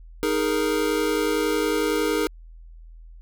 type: chord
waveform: square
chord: D# suspended fourth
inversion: none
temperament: equal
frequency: 311.1 / 415.3 / 466.2 Hz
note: D#4 / G#4 / A#4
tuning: 0 / 0 / 0 cents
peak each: -26 dBFS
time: 0.23-2.27 s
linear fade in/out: 0 ms
effects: added 41 Hz sine -41 dBFS peak until 3.21 s